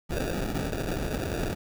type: noise with sample-and-hold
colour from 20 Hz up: pink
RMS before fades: -30 dBFS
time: 0.09-1.55 s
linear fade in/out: 20 ms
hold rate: 1050 Hz
effects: none